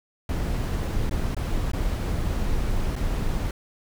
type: noise with dropouts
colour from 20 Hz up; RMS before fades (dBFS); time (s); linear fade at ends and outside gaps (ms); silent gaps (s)
brown; -25; 0.29-3.51; 2; 1.095-1.11 / 1.347-1.366 / 1.717-1.733 / 2.956-2.962
effects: none